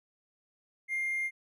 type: tone with hard clipping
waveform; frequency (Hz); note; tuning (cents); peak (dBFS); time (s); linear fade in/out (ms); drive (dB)
triangle; 2112; C7; +16; -30; 0.88-1.31; 50; 4
effects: none